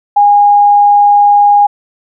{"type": "tone", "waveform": "sine", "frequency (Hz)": 819, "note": "G#5", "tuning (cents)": -24, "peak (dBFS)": -3, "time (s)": [0.16, 1.67], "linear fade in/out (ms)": 10, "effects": []}